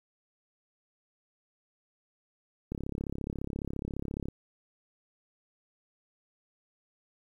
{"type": "click train", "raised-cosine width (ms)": 3, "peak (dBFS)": -22, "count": 55, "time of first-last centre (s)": [2.72, 4.285], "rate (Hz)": 34.5, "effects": ["10-bit"]}